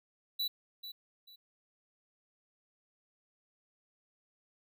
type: tone with echo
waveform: square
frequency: 3951 Hz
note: B7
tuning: in tune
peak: -32 dBFS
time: 0.39-0.48 s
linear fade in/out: 10 ms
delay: 440 ms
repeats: 2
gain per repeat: -11 dB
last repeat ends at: 1.36 s
effects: none